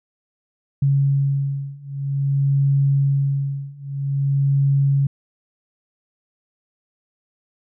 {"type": "beating tone pair", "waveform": "sine", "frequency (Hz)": [138.59, 139.1], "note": ["C#3", "C#3"], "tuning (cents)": [0, 6], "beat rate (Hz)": 0.51, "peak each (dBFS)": [-20, -19], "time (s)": [0.82, 5.07], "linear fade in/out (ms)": 5, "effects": []}